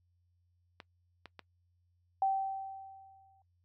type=clicks; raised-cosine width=0.3 ms; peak=-30 dBFS; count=3; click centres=0.802 / 1.257 / 1.393 s
type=tone with exponential decay; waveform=sine; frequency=775 Hz; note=G5; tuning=20 cents flat; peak=-25 dBFS; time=2.22-3.42 s; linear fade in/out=2 ms; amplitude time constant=260 ms
effects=noise-tail reverb RT60 0.1 s tail -21 dB re dry + added 88 Hz sine -70 dBFS peak until 3.64 s